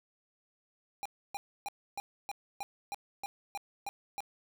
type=tone bursts; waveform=square; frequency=806 Hz; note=G5; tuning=48 cents sharp; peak=-36 dBFS; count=11; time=1.03-4.205 s; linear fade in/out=0 ms; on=25 ms; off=290 ms; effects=none